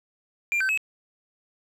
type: tone with pitch steps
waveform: triangle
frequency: 2384 / 1541 / 2576 Hz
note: D7 / G6 / E7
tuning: +25 / -30 / -41 cents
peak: -20 dBFS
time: 0.52-0.775 s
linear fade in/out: 0 ms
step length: 85 ms
effects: none